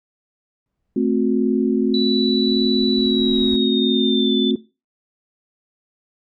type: noise with exponential growth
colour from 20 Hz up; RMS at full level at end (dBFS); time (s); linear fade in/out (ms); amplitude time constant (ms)
brown; -34; 0.66-3.56; 0; 630
type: chord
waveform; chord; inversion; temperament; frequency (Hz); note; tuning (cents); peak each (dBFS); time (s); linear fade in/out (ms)
sine; F# diminished; first; equal with one note detuned; 220 / 261.6 / 363; A3 / C4 / F#4; 0 / 0 / -33; -20 / -19 / -21; 0.96-4.56; 5
type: tone with pitch glide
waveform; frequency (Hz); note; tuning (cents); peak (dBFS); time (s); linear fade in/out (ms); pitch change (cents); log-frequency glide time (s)
sine; 3951 to 3520; B7 to A7; 0 to 0; -21; 1.94-4.51; 2; -200; 2.97-4.35
effects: noise-tail reverb RT60 0.3 s tail -20 dB re dry